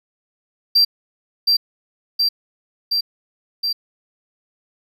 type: tone with echo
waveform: triangle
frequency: 4713 Hz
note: D8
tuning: 5 cents sharp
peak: -9 dBFS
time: 0.75-0.85 s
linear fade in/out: 10 ms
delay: 720 ms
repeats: 4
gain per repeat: -2 dB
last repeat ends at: 3.73 s
effects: none